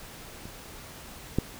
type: clicks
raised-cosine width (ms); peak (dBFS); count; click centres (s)
3; -29 / -10; 2; 0.455 / 1.386
effects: pink hiss -45 dBFS RMS until 1.59 s